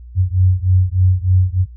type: beating tone pair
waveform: sine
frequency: 91 / 94.3 Hz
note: F#2 / F#2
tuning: -28 / +33 cents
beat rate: 3.3 Hz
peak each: -13 / -14 dBFS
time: 0.15-1.66 s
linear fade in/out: 50 ms
effects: added 60 Hz sine -33 dBFS peak until 1.76 s